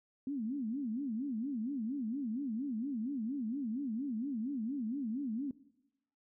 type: tone with vibrato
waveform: sine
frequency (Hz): 249.2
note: B3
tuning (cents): +16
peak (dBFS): -34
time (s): 0.27-5.51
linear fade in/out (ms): 2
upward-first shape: sine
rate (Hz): 4.3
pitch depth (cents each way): 270
effects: noise-tail reverb RT60 0.9 s tail -19 dB re dry